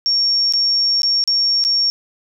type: tone with dropouts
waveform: sine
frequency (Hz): 5520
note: F8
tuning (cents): -21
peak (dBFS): -13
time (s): 0.06-1.9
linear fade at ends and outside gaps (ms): 0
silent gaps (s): 0.524-0.536 / 1.019-1.032 / 1.239-1.276 / 1.639-1.649
effects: none